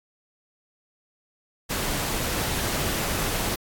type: noise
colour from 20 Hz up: pink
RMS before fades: -27 dBFS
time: 1.69-3.56 s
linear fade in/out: 20 ms
effects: AAC 64 kbps